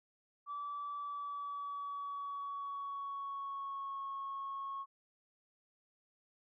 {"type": "tone with pitch glide", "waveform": "sine", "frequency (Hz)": [1156, 1096.2], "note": ["D6", "C#6"], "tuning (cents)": [-28, -20], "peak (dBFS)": -38, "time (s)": [0.46, 4.86], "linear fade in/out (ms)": 50, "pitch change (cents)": -92, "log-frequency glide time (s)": [0.98, 4.05], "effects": ["tanh soft clip ceiling -35 dBFS"]}